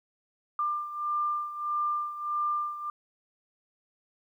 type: beating tone pair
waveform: sine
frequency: 1193 / 1194.6 Hz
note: D6 / D6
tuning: +27 / +29 cents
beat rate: 1.6 Hz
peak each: -29 / -34 dBFS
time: 0.59-2.9 s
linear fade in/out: 2 ms
effects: 11-bit